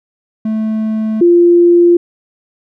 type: tone pair in turn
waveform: triangle / sine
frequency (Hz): 218.4 / 346.7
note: A3 / F4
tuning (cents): -13 / -13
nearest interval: minor sixth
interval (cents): 800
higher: second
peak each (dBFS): -11 / -4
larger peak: second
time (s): 0.45-1.21 / 1.21-1.97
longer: neither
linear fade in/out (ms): 5
effects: none

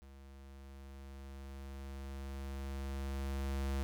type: tone with level ramp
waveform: square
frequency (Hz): 68.2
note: C#2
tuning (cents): -28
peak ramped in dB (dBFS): -54 to -34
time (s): 0.02-3.83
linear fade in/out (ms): 0
effects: none

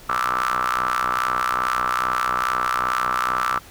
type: ring-modulated tone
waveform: sawtooth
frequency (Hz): 62.4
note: B1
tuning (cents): +19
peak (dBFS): -13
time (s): 0.09-3.59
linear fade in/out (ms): 5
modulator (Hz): 1250
effects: pink hiss -45 dBFS RMS until 3.7 s

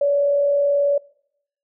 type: tone with frequency modulation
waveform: sine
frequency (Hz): 570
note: C#5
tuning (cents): +48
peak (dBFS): -15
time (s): 0.01-0.98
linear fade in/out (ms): 5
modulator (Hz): 38.6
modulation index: 0.23
effects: noise-tail reverb RT60 0.7 s tail -24 dB re dry

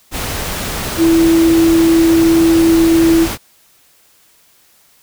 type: tone in noise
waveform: sine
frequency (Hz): 329.6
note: E4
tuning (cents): 0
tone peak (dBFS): -7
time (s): 0.97-3.28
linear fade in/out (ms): 50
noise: pink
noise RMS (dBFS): -21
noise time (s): 0.11-3.38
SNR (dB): +11
effects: white hiss -51 dBFS RMS until 5.02 s

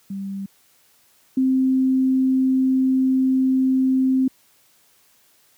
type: tone pair in turn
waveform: sine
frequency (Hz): 196 / 261.6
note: G3 / C4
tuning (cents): 0 / 0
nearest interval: perfect fourth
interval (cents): 500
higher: second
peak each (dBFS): -26 / -15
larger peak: second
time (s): 0.1-0.46 / 1.37-4.28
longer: second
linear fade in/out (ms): 5
effects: white hiss -58 dBFS RMS until 5.57 s + high-pass 60 Hz 12 dB/octave

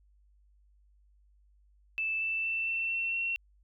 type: tone with pitch steps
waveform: sine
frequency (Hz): 2637 / 2654 / 2671 / 2688 / 2705 / 2722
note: E7 / E7 / E7 / E7 / E7 / F7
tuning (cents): 0 / +11 / +22 / +33 / +44 / -45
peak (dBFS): -29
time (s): 1.98-3.36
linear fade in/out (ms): 0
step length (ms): 230
effects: added 50 Hz sine -61 dBFS peak until 3.63 s

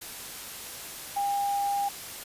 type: tone in noise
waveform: sine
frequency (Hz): 804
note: G5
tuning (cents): +44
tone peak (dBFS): -25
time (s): 1.16-1.89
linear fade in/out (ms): 10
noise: white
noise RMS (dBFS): -40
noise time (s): 0.01-2.24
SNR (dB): +12
effects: resampled to 32000 Hz

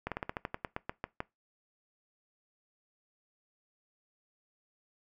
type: slowing click train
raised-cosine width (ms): 0.5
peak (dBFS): -19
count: 13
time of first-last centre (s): 0.07-1.204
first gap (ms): 47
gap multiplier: 1.12
effects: noise-tail reverb RT60 0.2 s tail -21 dB re dry

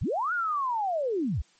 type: linear two-way sweep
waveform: sine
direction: up then down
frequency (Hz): 44.61 to 1470 to 44.61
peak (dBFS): -25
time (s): 0.01-1.42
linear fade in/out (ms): 10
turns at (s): 0.33
effects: white hiss -62 dBFS RMS until 1.59 s + MP3 32 kbps

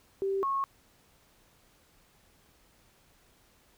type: tone pair in turn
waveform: sine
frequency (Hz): 390 / 1093.6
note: G4 / C#6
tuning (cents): -9 / -24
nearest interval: octave + tritone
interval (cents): 1785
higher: second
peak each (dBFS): -27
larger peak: neither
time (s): 0.22-0.43 / 0.43-0.64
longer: neither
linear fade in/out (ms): 0
effects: pink hiss -64 dBFS RMS until 3.77 s

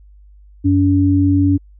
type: tone pair together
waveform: sine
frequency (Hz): 94.9 / 284.4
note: F#2 / C#4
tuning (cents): +44 / +45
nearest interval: octave + perfect fifth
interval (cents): 1901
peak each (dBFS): -14 / -12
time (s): 0.64-1.58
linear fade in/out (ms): 20
effects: added 50 Hz sine -41 dBFS peak until 1.79 s

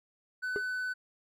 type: tone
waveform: triangle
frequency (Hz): 1503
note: F#6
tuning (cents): +27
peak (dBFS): -30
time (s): 0.42-0.94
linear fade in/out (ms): 20
type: tone with exponential decay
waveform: triangle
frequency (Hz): 410.3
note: G#4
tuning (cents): -21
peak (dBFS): -25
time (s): 0.56-0.63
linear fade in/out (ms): 0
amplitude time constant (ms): 15
effects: none

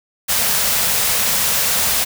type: band-stop noise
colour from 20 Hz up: white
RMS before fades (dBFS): -17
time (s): 0.28-2.05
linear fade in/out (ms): 20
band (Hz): 260 to 410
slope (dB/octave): 96
effects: none

